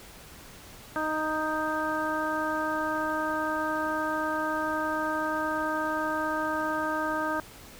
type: harmonic tone with a mistuned harmonic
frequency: 310.2 Hz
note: D#4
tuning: 5 cents flat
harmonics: 1 / 2 / 3 / 4 / 5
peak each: -33 / -33 / -33 / -33 / -33 dBFS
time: 0.96-7.4 s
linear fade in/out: 0 ms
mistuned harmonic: 5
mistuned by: +20 cents
effects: pink hiss -48 dBFS RMS until 7.79 s